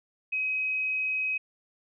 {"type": "tone", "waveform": "sine", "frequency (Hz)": 2534, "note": "D#7", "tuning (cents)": 31, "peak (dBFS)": -26, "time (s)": [0.32, 1.38], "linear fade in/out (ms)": 10, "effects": []}